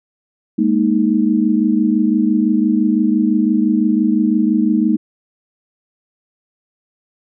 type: chord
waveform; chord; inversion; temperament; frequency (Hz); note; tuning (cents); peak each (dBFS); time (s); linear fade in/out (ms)
sine; Ab suspended second; none; just; 207.7 / 233.6 / 311.5; Ab3 / Bb3 / Eb4; 0 / +4 / +2; -16; 0.58-4.97; 10
effects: none